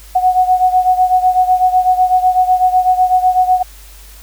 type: beating tone pair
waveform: sine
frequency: 735 / 743 Hz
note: F#5 / F#5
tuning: -12 / +7 cents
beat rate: 8 Hz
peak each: -10 / -14 dBFS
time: 0.15-3.63 s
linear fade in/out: 10 ms
effects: added 50 Hz sine -36 dBFS peak until 4.22 s + white hiss -41 dBFS RMS until 4.22 s